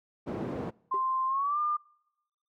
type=band-pass noise; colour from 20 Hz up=white; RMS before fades=-35 dBFS; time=0.26-0.71 s; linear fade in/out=20 ms; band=110 to 410 Hz; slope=12 dB/octave
type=tone with pitch glide; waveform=sine; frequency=1046.5 to 1202.1 Hz; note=C6 to D6; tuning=0 to +40 cents; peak=-26 dBFS; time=0.91-1.77 s; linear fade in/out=10 ms; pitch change=+240 cents; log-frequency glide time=1.27-1.59 s
type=tone with exponential decay; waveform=triangle; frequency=392 Hz; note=G4; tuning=in tune; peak=-31 dBFS; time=0.94-1.04 s; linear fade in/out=1 ms; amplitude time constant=20 ms
effects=noise-tail reverb RT60 0.9 s tail -26 dB re dry